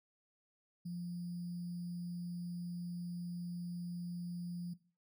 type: tone with sample-and-hold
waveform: sine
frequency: 174.61 Hz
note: F3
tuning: in tune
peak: -39 dBFS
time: 0.85-4.74 s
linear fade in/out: 10 ms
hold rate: 4900 Hz
effects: noise-tail reverb RT60 0.4 s tail -18 dB re dry